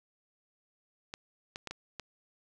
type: clicks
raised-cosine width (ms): 0.2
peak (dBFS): -22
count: 5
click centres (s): 1.139 / 1.559 / 1.673 / 1.71 / 1.997
effects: none